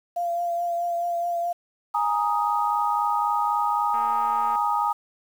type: tone with vibrato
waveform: sine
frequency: 691 Hz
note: F5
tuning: 19 cents flat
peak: -23 dBFS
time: 0.16-1.53 s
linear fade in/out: 10 ms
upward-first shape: triangle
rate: 4.7 Hz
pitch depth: 22 cents each way
type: chord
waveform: sine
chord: Ab suspended second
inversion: none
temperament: just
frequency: 830.6 / 934.4 / 1245.9 Hz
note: Ab5 / Bb5 / Eb6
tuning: 0 / +4 / +2 cents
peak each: -25 dBFS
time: 1.94-4.93 s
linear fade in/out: 10 ms
type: click train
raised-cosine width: 0.5 ms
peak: -28 dBFS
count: 143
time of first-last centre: 3.94-4.557 s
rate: 230 Hz
effects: 8-bit